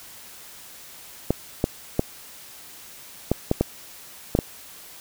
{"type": "clicks", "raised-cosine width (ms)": 2, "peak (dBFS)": -5, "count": 8, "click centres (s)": [1.306, 1.641, 1.994, 3.316, 3.514, 3.61, 4.351, 4.389], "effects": ["white hiss -44 dBFS RMS until 5 s"]}